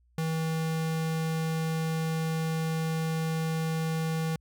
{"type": "tone", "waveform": "square", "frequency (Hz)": 160.9, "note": "E3", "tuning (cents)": -42, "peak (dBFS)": -28, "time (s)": [0.18, 4.36], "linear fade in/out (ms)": 2, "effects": ["added 60 Hz sine -62 dBFS peak until 4.4 s"]}